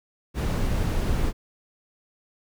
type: noise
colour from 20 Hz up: brown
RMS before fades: -24 dBFS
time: 0.34-1.33 s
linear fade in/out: 50 ms
effects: none